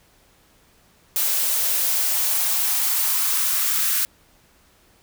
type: noise with high-pass filter sweep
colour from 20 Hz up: blue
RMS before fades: -21 dBFS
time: 1.16-4.05 s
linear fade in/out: 0 ms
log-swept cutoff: 430 to 1400 Hz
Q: 2.1
effects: pink hiss -57 dBFS RMS until 5.02 s